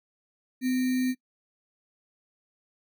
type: tone with sample-and-hold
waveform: sine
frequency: 254.6 Hz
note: C4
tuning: 47 cents flat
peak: -23 dBFS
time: 0.61-1.15 s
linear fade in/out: 50 ms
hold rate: 2100 Hz
effects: noise-tail reverb RT60 0.1 s tail -22 dB re dry